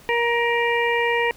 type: harmonic tone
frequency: 471 Hz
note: A#4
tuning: 18 cents sharp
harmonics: 1 / 2 / 4 / 5 / 6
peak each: -22 / -24 / -24 / -26 / -32 dBFS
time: 0.09-1.31 s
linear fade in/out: 0 ms
effects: pink hiss -49 dBFS RMS until 1.36 s